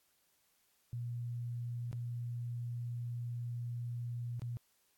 sine tone with dropouts, 119.9 Hz, A#2, 49 cents sharp, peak -37 dBFS, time 0.93-4.57 s, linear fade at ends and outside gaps 0 ms, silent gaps 1.914-1.929 / 4.395-4.419 s, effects white hiss -74 dBFS RMS until 4.97 s + AAC 64 kbps

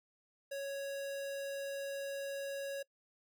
square tone, 554.4 Hz, C#5, in tune, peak -39 dBFS, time 0.51-2.83 s, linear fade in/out 10 ms, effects noise-tail reverb RT60 0.1 s tail -24 dB re dry

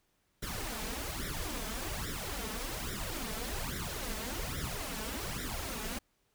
pink noise with flanger, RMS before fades -38 dBFS, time 0.42-5.99 s, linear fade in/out 10 ms, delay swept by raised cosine 0.54 to 4.64 ms, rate 1.2 Hz, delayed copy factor +0.85, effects pink hiss -75 dBFS RMS until 6.34 s

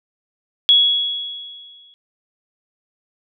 sine tone with exponential decay, 3350 Hz, G#7, 14 cents sharp, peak -7 dBFS, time 0.69-1.94 s, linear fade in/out 0 ms, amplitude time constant 270 ms, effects none

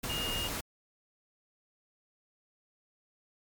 sine tone in noise, 2843 Hz, F7, 30 cents sharp, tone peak -34 dBFS, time 0.09-0.48 s, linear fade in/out 10 ms, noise pink, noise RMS -36 dBFS, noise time 0.03-0.61 s, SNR -1 dB, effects MP3 96 kbps

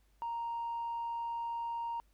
triangle tone with tanh clipping, 932.3 Hz, A#5, in tune, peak -35 dBFS, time 0.22-2 s, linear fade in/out 0 ms, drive 5 dB, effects added 50 Hz sine -66 dBFS peak until 2.13 s + pink hiss -75 dBFS RMS until 2.13 s

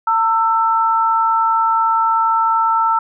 sine tone pair together, 905.1 / 1328 Hz, A5 / E6, +49 / +12 cents, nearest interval perfect fifth, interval 663 cents, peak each -15 / -15 dBFS, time 0.07-2.99 s, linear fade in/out 5 ms, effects none

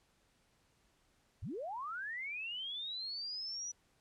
sine linear sweep, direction up, 58.27 to 5920 Hz, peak -39 dBFS, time 1.42-3.72 s, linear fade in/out 10 ms, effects pink hiss -73 dBFS RMS until 4 s + low-pass 10000 Hz 12 dB/octave

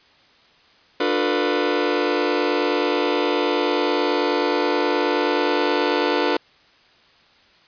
sawtooth chord, B half-diminished seventh, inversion first, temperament just, 296.3 / 355.6 / 444.5 / 493.9 Hz, D4 / F4 / A4 / B4, +15 / +31 / +18 / 0 cents, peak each -20 dBFS, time 1-6.37 s, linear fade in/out 5 ms, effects white hiss -54 dBFS RMS until 7.67 s + resampled to 11025 Hz

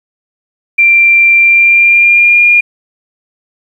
sine tone with pitch glide, 2364 to 2416 Hz, D7 to D7, +11 to +48 cents, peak -3 dBFS, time 0.78-2.61 s, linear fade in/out 10 ms, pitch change +37 cents, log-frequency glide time 1.36-2.44 s, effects 7-bit

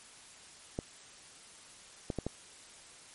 clicks, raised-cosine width 2 ms, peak -20 dBFS, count 4, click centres 0.789 / 2.102 / 2.187 / 2.266 s, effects white hiss -54 dBFS RMS until 3.14 s + MP3 48 kbps

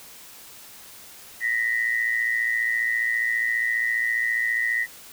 sine tone pair together, 1864.7 / 1979.5 Hz, A#6 / B6, 0 / +3 cents, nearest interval minor second, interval 103 cents, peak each -24 dBFS, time 1.4-4.87 s, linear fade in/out 50 ms, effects white hiss -45 dBFS RMS until 5.12 s

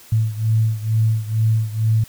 sine beating tone pair, 110 / 112.2 Hz, A2 / A2, 0 / +34 cents, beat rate 2.2 Hz, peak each -17 / -20 dBFS, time 0.12-2.04 s, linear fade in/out 5 ms, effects white hiss -45 dBFS RMS until 2.08 s

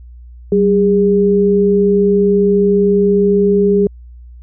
sine tone pair together, 191.89 / 406.6 Hz, G3 / G#4, -37 / -37 cents, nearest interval octave + minor second, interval 1300 cents, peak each -13 / -10 dBFS, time 0.52-3.87 s, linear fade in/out 2 ms, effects added 60 Hz sine -33 dBFS peak until 4.42 s

